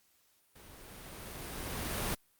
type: noise with level ramp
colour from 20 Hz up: pink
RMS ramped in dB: -55 to -33 dBFS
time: 0.55-2.15 s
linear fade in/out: 10 ms
effects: white hiss -70 dBFS RMS until 2.39 s + Opus 48 kbps